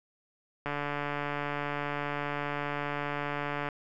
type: click train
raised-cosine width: 0.5 ms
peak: -18 dBFS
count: 440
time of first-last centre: 0.66-3.688 s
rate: 145 Hz
effects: none